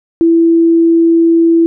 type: tone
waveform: sine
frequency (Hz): 332.4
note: E4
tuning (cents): +15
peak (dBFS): -5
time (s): 0.21-1.66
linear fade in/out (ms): 0
effects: none